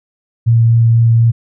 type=tone with vibrato; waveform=sine; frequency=115.5 Hz; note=A#2; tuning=16 cents flat; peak=-6 dBFS; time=0.46-1.32 s; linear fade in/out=20 ms; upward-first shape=triangle; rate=4.1 Hz; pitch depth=10 cents each way; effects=none